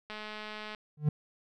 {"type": "click train", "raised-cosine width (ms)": 0.3, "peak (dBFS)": -26, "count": 139, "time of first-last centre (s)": [0.1, 0.748], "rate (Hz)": 213}
{"type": "tone with exponential growth", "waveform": "triangle", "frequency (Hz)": 149.9, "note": "D3", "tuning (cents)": 36, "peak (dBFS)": -17, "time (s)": [0.97, 1.09], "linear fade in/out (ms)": 5, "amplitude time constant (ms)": 26}
{"effects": []}